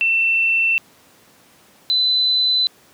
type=tone pair in turn; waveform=sine; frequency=2686 / 4015 Hz; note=E7 / B7; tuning=+32 / +28 cents; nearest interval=perfect fifth; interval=696 cents; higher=second; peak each=-14 dBFS; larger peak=neither; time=0.01-0.78 / 1.9-2.67 s; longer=neither; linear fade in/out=0 ms; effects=pink hiss -51 dBFS RMS until 2.93 s + high-pass 150 Hz 12 dB/octave